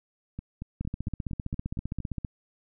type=two click trains; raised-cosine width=5 ms; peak=-19 / -23 dBFS; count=23 / 8; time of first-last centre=0.81-2.248 / 0.39-2.003 s; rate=15.3 / 4.34 Hz; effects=none